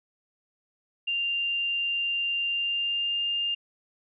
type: tone with pitch glide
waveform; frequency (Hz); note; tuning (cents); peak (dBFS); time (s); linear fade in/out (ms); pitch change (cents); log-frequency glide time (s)
sine; 2789 to 2807; F7 to F7; -3 to +8; -25; 1.07-3.55; 10; +11; 2.46-3.2
effects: none